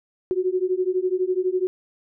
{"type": "beating tone pair", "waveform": "sine", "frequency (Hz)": [362.9, 374.9], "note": ["F#4", "F#4"], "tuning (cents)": [-34, 23], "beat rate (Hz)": 12, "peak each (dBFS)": -23, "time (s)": [0.31, 1.67], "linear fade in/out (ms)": 0, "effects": []}